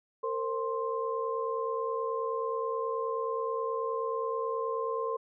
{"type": "tone cluster", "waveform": "sine", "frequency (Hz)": [456.6, 526, 1051], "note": ["A#4", "C5", "C6"], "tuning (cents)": [-36, 9, 7], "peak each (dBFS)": [-32, -37, -34], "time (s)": [0.23, 5.17], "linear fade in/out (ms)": 10, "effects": []}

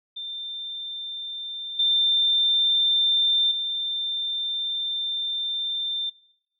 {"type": "tone with level steps", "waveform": "sine", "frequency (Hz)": 3581, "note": "A7", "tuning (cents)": 30, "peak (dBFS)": [-31, -18, -25], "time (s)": [0.16, 6.1], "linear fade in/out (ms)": 10, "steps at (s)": [1.79, 3.51], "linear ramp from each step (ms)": 5, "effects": ["noise-tail reverb RT60 0.8 s tail -20 dB re dry"]}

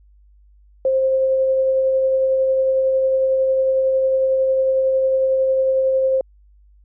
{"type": "tone with tremolo", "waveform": "sine", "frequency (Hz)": 528, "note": "C5", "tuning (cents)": 16, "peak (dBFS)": -13, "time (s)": [0.85, 6.21], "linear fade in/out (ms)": 2, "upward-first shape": "triangle", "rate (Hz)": 11, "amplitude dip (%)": 25, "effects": ["added 50 Hz sine -48 dBFS peak until 6.84 s"]}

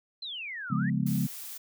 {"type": "exponential two-way sweep", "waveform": "sine", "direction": "down then up", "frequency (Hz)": [4186, 1179, 1976], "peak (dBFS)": -35, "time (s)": [0.22, 0.9], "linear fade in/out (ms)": 5, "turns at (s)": 0.76}
{"type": "chord", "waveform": "sine", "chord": "C# dominant seventh", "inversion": "none", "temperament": "equal", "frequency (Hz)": [138.59, 174.61, 207.7, 246.9], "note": ["C#3", "E#3", "G#3", "B3"], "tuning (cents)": [0, 0, 0, 0], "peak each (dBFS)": [-30, -30, -30, -33], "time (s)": [0.7, 1.27], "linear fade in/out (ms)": 10}
{"type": "noise", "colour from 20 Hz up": "blue", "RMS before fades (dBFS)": -41, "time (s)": [1.06, 1.58], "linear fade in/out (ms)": 10}
{"effects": []}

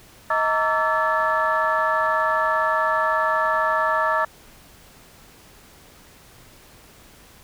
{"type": "tone cluster", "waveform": "sine", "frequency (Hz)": [633, 916, 1148, 1330, 1732], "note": ["D#5", "A#5", "D6", "E6", "A6"], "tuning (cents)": [30, -31, -40, 15, -28], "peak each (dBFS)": -24, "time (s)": [0.3, 4.25], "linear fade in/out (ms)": 5, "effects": ["tanh soft clip ceiling -9 dBFS", "pink hiss -49 dBFS RMS until 7.43 s"]}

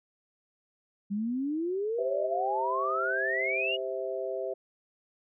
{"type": "exponential sweep", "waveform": "sine", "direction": "up", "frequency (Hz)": [196, 2926], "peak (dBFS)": -28, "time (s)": [1.1, 3.77], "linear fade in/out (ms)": 20}
{"type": "chord", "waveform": "sine", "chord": "C major", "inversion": "second", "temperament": "just", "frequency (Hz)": [392.4, 523.3, 654.1], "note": ["G4", "C5", "E5"], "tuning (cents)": [2, 0, -14], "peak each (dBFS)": -35, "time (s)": [1.98, 4.54], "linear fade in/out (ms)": 10}
{"effects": []}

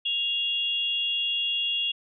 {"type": "tone pair together", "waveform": "sine", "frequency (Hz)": [2800, 3337], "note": ["F7", "G#7"], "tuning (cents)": [4, 8], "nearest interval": "minor third", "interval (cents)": 304, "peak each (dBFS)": -27, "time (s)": [0.05, 1.92], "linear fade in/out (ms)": 10, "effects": []}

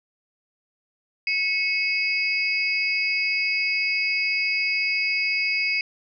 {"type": "tone cluster", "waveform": "sine", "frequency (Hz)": [2198, 2564, 4884], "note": ["C#7", "E7", "D#8"], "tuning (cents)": [-15, -49, -33], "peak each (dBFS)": [-24, -25, -28], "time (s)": [1.27, 5.81], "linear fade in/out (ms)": 2, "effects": []}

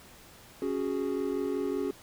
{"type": "chord", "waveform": "triangle", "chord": "C# suspended fourth", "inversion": "none", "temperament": "equal", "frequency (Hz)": [277.2, 370, 415.3], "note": ["C#4", "F#4", "G#4"], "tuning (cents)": [0, 0, 0], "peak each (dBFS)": -31, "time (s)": [0.62, 1.91], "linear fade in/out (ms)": 2, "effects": ["pink hiss -53 dBFS RMS until 2.02 s"]}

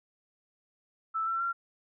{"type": "tone with pitch steps", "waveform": "sine", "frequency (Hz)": [1318.5, 1346.2, 1374.5], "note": ["E6", "E6", "F6"], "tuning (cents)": [0, 36, -28], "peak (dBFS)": -28, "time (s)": [1.14, 1.53], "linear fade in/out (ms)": 20, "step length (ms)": 130, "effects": []}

